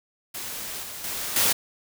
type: noise with level steps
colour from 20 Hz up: white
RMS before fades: -34 / -37 / -31 / -21 dBFS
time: 0.34-1.53 s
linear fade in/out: 10 ms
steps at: 0.83 / 1.04 / 1.36 s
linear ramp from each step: 2 ms
effects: none